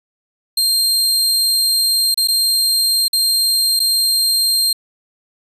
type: tone with dropouts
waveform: sawtooth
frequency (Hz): 4186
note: C8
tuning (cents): 0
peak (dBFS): -10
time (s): 0.57-4.73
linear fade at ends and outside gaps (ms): 5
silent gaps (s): 2.144-2.174 / 2.275-2.283 / 3.082-3.13 / 3.794-3.8
effects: resampled to 32000 Hz